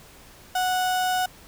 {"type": "tone", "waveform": "35% pulse", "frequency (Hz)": 737, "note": "F#5", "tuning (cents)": -7, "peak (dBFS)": -20, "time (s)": [0.55, 1.26], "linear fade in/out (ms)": 5, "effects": ["pink hiss -49 dBFS RMS until 1.47 s"]}